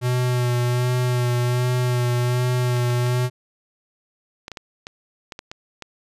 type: tone with vibrato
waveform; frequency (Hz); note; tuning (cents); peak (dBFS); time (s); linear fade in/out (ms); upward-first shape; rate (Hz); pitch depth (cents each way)
square; 123.47; B2; 0; -19; 0.01-3.3; 50; sine; 1.3; 22
type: clicks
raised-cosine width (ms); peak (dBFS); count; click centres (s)
0.2; -17; 11; 2.767 / 2.903 / 3.065 / 4.481 / 4.517 / 4.572 / 4.869 / 5.322 / 5.391 / 5.515 / 5.823
effects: resampled to 32000 Hz